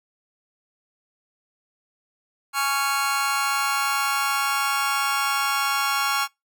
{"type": "chord", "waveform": "sawtooth", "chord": "Db major", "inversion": "second", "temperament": "just", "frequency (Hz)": [831.5, 1108.7, 1385.9], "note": ["Ab5", "Db6", "F6"], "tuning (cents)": [2, 0, -14], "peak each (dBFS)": [-24, -21, -21], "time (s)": [2.53, 6.28], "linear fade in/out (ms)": 50, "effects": ["noise-tail reverb RT60 0.2 s tail -25 dB re dry"]}